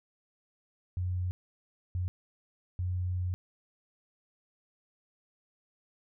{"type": "tone bursts at uneven times", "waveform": "sine", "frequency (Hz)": 90.5, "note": "F#2", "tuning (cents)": -38, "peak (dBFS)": -29, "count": 3, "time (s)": [[0.97, 1.31], [1.95, 2.08], [2.79, 3.34]], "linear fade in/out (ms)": 0, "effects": []}